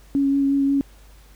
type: tone with vibrato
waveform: sine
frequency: 277.2 Hz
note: C#4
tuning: in tune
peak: -16 dBFS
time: 0.15-0.81 s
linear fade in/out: 0 ms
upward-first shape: sine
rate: 5.6 Hz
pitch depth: 13 cents each way
effects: added 50 Hz sine -46 dBFS peak until 1.35 s + pink hiss -54 dBFS RMS until 1.35 s